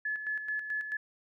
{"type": "tone with tremolo", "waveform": "sine", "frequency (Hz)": 1716, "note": "A6", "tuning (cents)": -44, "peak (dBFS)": -30, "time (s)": [0.05, 0.97], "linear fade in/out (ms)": 5, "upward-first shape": "square", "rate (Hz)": 4.6, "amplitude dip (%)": 55, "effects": []}